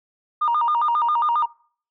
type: tone with vibrato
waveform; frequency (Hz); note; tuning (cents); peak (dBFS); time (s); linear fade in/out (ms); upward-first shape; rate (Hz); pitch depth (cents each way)
sine; 1069; C6; +37; -16; 0.41-1.46; 10; square; 7.4; 220
effects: noise-tail reverb RT60 0.5 s tail -23 dB re dry + tanh soft clip ceiling -13 dBFS